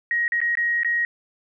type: tone with dropouts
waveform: sine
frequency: 1887 Hz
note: A#6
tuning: 21 cents sharp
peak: -19 dBFS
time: 0.11-1.05 s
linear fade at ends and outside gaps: 1 ms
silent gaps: 0.28-0.321 / 0.404-0.415 / 0.553-0.572 / 0.833-0.847 s
effects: none